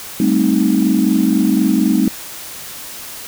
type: chord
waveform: sine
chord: A half-diminished seventh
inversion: third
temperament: equal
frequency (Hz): 196 / 220 / 261.6 / 311.1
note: G3 / A3 / C4 / Eb4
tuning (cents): 0 / 0 / 0 / 0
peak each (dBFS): -16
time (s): 0.2-2.08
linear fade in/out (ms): 2
effects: tanh soft clip ceiling -2 dBFS + white hiss -31 dBFS RMS until 3.27 s